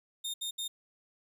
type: tone bursts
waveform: sawtooth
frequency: 3657 Hz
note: A#7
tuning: 34 cents flat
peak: -31 dBFS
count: 3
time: 0.24-0.68 s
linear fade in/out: 10 ms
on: 100 ms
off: 70 ms
effects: none